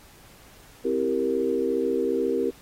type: chord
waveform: sine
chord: C dominant seventh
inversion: none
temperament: equal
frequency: 261.6 / 329.6 / 392 / 466.2 Hz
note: C4 / E4 / G4 / Bb4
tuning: 0 / 0 / 0 / 0 cents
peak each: -29 / -30 / -26 / -26 dBFS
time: 0.84-2.51 s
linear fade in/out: 20 ms
effects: pink hiss -52 dBFS RMS until 2.61 s + AAC 48 kbps